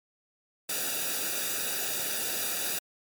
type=noise with comb filter; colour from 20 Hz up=white; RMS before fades=-31 dBFS; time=0.69-2.79 s; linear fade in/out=5 ms; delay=0.94 ms; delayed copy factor=-0.8; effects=MP3 96 kbps